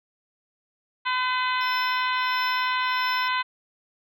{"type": "harmonic tone", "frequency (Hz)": 507, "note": "B4", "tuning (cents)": 45, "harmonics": [2, 3, 4, 5, 6, 7, 8], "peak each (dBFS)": [-25, -29, -31, -33, -35, -36, -37], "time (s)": [1.05, 3.43], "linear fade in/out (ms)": 20}
{"type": "tone with tremolo", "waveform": "square", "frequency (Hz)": 5274, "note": "E8", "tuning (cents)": 0, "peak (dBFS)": -33, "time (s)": [1.61, 3.28], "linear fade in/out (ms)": 0, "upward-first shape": "triangle", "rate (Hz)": 1.5, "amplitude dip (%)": 100}
{"effects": []}